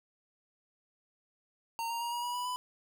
square tone with pitch steps, 920 / 932.3 / 944.8 / 957.4 / 970.2 / 983.2 / 996.3 Hz, A#5 / A#5 / A#5 / A#5 / B5 / B5 / B5, -23 / 0 / +23 / +46 / -31 / -8 / +15 cents, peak -34 dBFS, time 1.79-2.56 s, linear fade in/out 0 ms, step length 110 ms, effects none

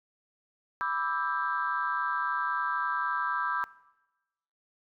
sine chord, E minor seventh, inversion second, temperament equal with one note detuned, 987.8 / 1174.7 / 1318.5 / 1587.1 Hz, B5 / D6 / E6 / G6, 0 / 0 / 0 / +21 cents, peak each -33 dBFS, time 0.81-3.64 s, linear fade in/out 0 ms, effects noise-tail reverb RT60 1.0 s tail -20 dB re dry + tanh soft clip ceiling -18 dBFS

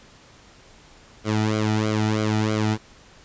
sawtooth tone with flanger, 107.9 Hz, A2, 33 cents flat, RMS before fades -22 dBFS, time 1.24-2.78 s, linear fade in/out 50 ms, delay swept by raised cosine 1.1 to 1.88 ms, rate 3.1 Hz, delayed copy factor -0.8, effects pink hiss -50 dBFS RMS until 3.24 s + resampled to 16000 Hz

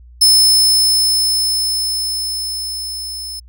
sawtooth tone with level ramp, 5240 Hz, E8, 11 cents flat, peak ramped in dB -4 to -23 dBFS, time 0.21-3.4 s, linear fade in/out 10 ms, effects added 60 Hz sine -38 dBFS peak until 3.48 s

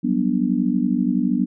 sine chord, G major seventh, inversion third, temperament just, 183.75 / 196 / 245 / 294 Hz, F#3 / G3 / B3 / D4, -12 / 0 / -14 / +2 cents, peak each -24 / -24 / -20 / -24 dBFS, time 0.03-1.46 s, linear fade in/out 20 ms, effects none

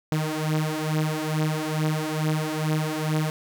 sawtooth beating tone pair, 154.2 / 156.5 Hz, D#3 / D#3, -15 / +10 cents, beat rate 2.3 Hz, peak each -22 / -23 dBFS, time 0.12-3.3 s, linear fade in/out 0 ms, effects none

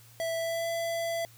square tone with pitch glide, 659.3 to 670 Hz, E5 to E5, 0 to +28 cents, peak -30 dBFS, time 0.2-1.25 s, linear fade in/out 0 ms, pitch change +28 cents, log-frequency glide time 0.37-0.68 s, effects added 115 Hz sine -55 dBFS peak until 1.37 s + white hiss -57 dBFS RMS until 1.37 s

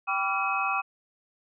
sine tone cluster, 782 / 995 / 1154 / 1376 / 2542 Hz, G5 / B5 / D6 / F6 / D#7, -4 / +13 / -31 / -26 / +36 cents, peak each -31 / -37 / -29 / -32 / -30 dBFS, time 0.07-0.82 s, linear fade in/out 20 ms, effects none

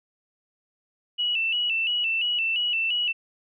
sine tone with vibrato, 2794 Hz, F7, in tune, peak -22 dBFS, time 1.18-3.13 s, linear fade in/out 20 ms, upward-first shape square, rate 2.9 Hz, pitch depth 77 cents each way, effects none

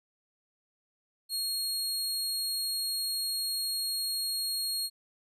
sawtooth tone, 4283 Hz, C8, 40 cents sharp, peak -27 dBFS, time 1.29-4.9 s, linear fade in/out 50 ms, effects resampled to 32000 Hz

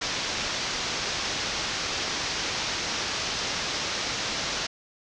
white low-pass noise, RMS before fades -30 dBFS, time 0.01-4.67 s, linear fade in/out 10 ms, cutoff 6200 Hz, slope 48 dB/octave, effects none

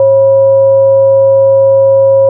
sine tone with frequency modulation, 542 Hz, C#5, 39 cents flat, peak -3 dBFS, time 0-2.29 s, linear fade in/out 2 ms, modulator 432 Hz, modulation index 0.21, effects none

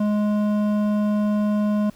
sine tone with hard clipping, 209 Hz, G#3, 11 cents sharp, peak -20 dBFS, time 0-1.9 s, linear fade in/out 5 ms, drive 10 dB, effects pink hiss -53 dBFS RMS until 1.95 s

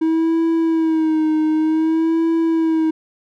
triangle tone with vibrato, 319.8 Hz, D#4, 48 cents sharp, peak -12 dBFS, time 0.01-2.91 s, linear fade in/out 10 ms, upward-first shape sine, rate 0.54 Hz, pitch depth 49 cents each way, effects none

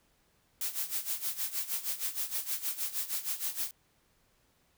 blue noise with tremolo, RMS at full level -32 dBFS, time 0.61-3.71 s, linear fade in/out 2 ms, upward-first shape sine, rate 6.4 Hz, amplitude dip 80%, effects pink hiss -70 dBFS RMS until 4.77 s

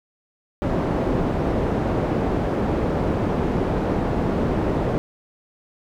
white low-pass noise, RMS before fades -22 dBFS, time 0.62-4.98 s, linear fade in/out 0 ms, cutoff 460 Hz, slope 12 dB/octave, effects none

